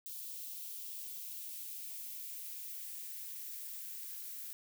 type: noise with high-pass filter sweep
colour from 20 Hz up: violet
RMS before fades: -45 dBFS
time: 0.06-4.53 s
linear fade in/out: 0 ms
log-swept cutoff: 3200 to 1500 Hz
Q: 1.6
effects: none